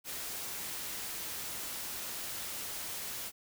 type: noise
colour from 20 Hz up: white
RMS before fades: -40 dBFS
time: 0.04-3.32 s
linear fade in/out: 50 ms
effects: none